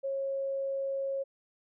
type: tone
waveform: sine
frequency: 545 Hz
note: C#5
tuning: 29 cents flat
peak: -30 dBFS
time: 0.03-1.24 s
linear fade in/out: 20 ms
effects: none